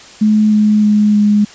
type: tone with pitch steps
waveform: sine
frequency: 213.7 / 211.7 / 209.8 / 207.9 Hz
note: G#3 / G#3 / G#3 / G#3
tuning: +50 / +33 / +18 / +2 cents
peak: -7 dBFS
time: 0.21-1.45 s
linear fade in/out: 10 ms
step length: 310 ms
effects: white hiss -37 dBFS RMS until 1.54 s + resampled to 16000 Hz